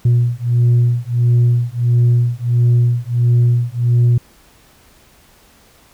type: beating tone pair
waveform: sine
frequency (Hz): 119.6 / 121.1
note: A#2 / B2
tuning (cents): +45 / -34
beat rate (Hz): 1.5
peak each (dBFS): -12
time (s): 0.05-4.18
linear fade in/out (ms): 5
effects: tanh soft clip ceiling -7 dBFS + pink hiss -49 dBFS RMS until 5.93 s